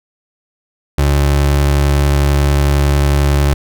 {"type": "tone", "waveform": "30% pulse", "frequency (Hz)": 71.1, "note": "C#2", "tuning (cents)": 45, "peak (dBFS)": -7, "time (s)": [0.98, 3.54], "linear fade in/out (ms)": 5, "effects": []}